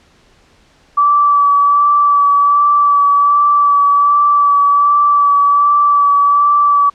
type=tone with vibrato; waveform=sine; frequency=1154 Hz; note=D6; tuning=31 cents flat; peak=-7 dBFS; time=0.97-6.9 s; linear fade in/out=10 ms; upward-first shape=sine; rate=1.3 Hz; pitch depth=16 cents each way; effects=pink hiss -50 dBFS RMS until 6.94 s + low-pass 6000 Hz 12 dB/octave